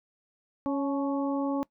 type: harmonic tone with a mistuned harmonic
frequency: 277.2 Hz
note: C#4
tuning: in tune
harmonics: 1 / 2 / 3 / 4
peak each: -27 / -33 / -37 / -39 dBFS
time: 0.66-1.63 s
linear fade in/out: 0 ms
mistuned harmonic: 3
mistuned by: +45 cents
effects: noise-tail reverb RT60 0.1 s tail -21 dB re dry